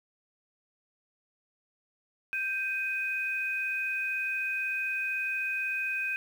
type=tone pair together; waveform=sine; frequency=1569 / 2502 Hz; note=G6 / D#7; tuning=+1 / +9 cents; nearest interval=minor sixth; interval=808 cents; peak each=-34 / -30 dBFS; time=2.33-6.16 s; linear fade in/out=0 ms; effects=9-bit